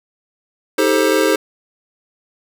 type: chord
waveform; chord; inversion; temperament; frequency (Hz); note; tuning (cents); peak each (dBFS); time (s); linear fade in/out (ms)
square; A half-diminished seventh; second; just; 316.8 / 396 / 440 / 528; Eb4 / G4 / A4 / C5; +31 / +18 / 0 / +16; -19; 0.78-1.36; 5
effects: none